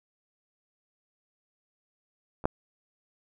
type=clicks; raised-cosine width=1 ms; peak=-27 / -8 dBFS; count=2; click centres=2.441 / 2.455 s; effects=none